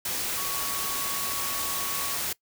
sine tone in noise, 1118 Hz, C#6, 14 cents sharp, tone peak -36 dBFS, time 0.37-2.16 s, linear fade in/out 5 ms, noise white, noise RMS -30 dBFS, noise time 0.05-2.33 s, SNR -9 dB, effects noise-tail reverb RT60 0.1 s tail -21 dB re dry

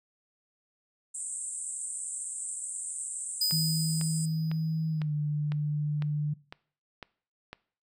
pink band-pass noise, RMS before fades -37 dBFS, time 1.14-4.26 s, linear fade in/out 10 ms, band 7700 to 9000 Hz, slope 96 dB/octave
square tone with exponential decay, 4978 Hz, D#8, in tune, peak -24 dBFS, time 3.41-5.02 s, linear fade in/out 5 ms, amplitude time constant 350 ms
click train, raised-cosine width 0.3 ms, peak -24 dBFS, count 9, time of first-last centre 3.51-7.53 s, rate 1.99 Hz
sine tone with pitch glide, 159.5 to 148.82 Hz, D#3 to D3, +43 to +23 cents, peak -27 dBFS, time 3.52-6.34 s, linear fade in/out 10 ms, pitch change -120 cents, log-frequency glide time 4.89-5.13 s
effects noise-tail reverb RT60 0.5 s tail -21 dB re dry

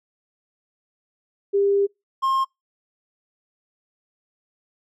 sine / triangle tone pair in turn, 399.6 / 1066.8 Hz, G4 / C6, +33 / +33 cents, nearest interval octave + perfect fourth, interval 1700 cents, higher second, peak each -16 dBFS, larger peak neither, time 1.53-1.87 / 2.22-2.45 s, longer first, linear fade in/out 20 ms, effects noise-tail reverb RT60 0.2 s tail -26 dB re dry

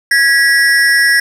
square ring-modulated tone, 1795 Hz, A6, 34 cents sharp, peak -5 dBFS, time 0.11-1.2 s, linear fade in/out 5 ms, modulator 140 Hz, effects low-pass 11000 Hz 12 dB/octave + 7-bit

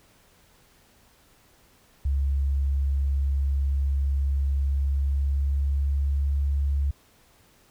sine tone with pitch glide, 69 to 70.17 Hz, C#2 to C#2, -7 to +22 cents, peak -21 dBFS, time 2.05-6.91 s, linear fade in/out 5 ms, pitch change +29 cents, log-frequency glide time 4.64-6.41 s, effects pink hiss -59 dBFS RMS until 7.7 s

